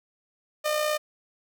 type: tone with amplitude modulation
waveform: sawtooth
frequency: 606 Hz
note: D#5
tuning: 46 cents flat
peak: -18 dBFS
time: 0.64-0.98 s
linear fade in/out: 20 ms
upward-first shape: sine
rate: 59.1 Hz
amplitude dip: 45%
effects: none